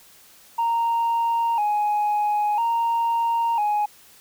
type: tone with vibrato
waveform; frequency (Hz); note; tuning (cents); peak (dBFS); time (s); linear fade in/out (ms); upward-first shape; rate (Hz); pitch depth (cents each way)
sine; 880; A5; 0; -17; 0.58-3.86; 10; square; 0.5; 91
effects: tanh soft clip ceiling -17 dBFS + white hiss -51 dBFS RMS until 4.2 s